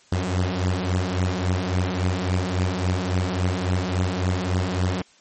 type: beating tone pair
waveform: sawtooth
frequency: 89.8 / 93.4 Hz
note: F2 / F#2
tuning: +49 / +17 cents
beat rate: 3.6 Hz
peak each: -20 dBFS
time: 0.12-5.02 s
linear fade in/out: 5 ms
effects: white hiss -55 dBFS RMS until 5.2 s + MP3 32 kbps